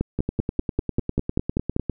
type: two click trains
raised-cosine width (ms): 3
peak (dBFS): -11 / -9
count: 18 / 10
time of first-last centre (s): 0.19-1.897 / 0.01-1.764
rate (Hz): 9.96 / 5.13
effects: none